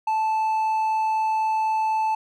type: tone with hard clipping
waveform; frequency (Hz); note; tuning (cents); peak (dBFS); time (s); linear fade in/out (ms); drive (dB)
sine; 876; A5; -8; -21; 0.07-2.15; 5; 3
effects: none